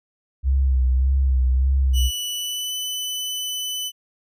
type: tone with vibrato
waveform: sine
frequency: 65.41 Hz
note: C2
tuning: in tune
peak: -15 dBFS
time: 0.43-2.11 s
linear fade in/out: 50 ms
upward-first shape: sine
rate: 1.7 Hz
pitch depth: 54 cents each way
type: tone with pitch glide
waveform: sawtooth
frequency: 2960 to 3003 Hz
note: F#7 to F#7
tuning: 0 to +25 cents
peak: -22 dBFS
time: 1.93-3.92 s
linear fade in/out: 50 ms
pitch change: +25 cents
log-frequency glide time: 2.31-2.78 s
effects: none